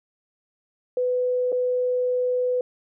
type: tone with dropouts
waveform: sine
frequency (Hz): 499.1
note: B4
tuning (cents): +18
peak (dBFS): -20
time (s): 0.97-2.61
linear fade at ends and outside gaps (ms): 2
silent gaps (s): 1.52-1.526
effects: none